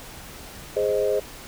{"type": "chord", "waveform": "sine", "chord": "Ab major", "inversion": "none", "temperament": "equal", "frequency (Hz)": [415.3, 523.3, 622.3], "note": ["Ab4", "C5", "Eb5"], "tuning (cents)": [0, 0, 0], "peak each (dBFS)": [-23, -24, -26], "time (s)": [0.76, 1.2], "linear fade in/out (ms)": 10, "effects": ["pink hiss -41 dBFS RMS until 1.47 s"]}